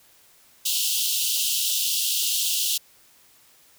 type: high-pass noise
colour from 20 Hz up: pink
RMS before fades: -24 dBFS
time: 0.65-2.78 s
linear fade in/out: 10 ms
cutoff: 2800 Hz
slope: 96 dB/octave
effects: white hiss -56 dBFS RMS until 3.78 s